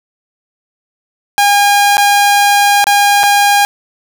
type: tone with dropouts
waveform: sawtooth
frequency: 812 Hz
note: G#5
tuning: 39 cents flat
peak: -3 dBFS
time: 1.38-3.65 s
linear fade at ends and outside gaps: 0 ms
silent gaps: 1.97-1.98 / 2.842-2.869 / 3.232-3.236 s
effects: none